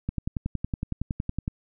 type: click train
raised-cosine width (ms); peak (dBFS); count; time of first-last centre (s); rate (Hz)
5; -15; 16; 0.09-1.479; 10.8
effects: none